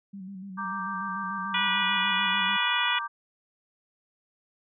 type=tone with vibrato; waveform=sine; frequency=192.3 Hz; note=G3; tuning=33 cents flat; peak=-37 dBFS; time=0.13-2.57 s; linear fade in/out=10 ms; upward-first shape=square; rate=6.8 Hz; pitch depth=53 cents each way
type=chord; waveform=sine; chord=G minor; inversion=first; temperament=equal; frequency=932.3 / 1174.7 / 1568 Hz; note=Bb5 / D6 / G6; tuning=0 / 0 / 0 cents; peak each=-37 / -32 / -36 dBFS; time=0.57-3.08 s; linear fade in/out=20 ms
type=harmonic tone; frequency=487.9 Hz; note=B4; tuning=21 cents flat; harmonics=2 / 3 / 4 / 5 / 6 / 7; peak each=-31 / -31 / -31 / -31 / -31 / -31 dBFS; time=1.54-2.99 s; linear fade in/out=5 ms
effects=none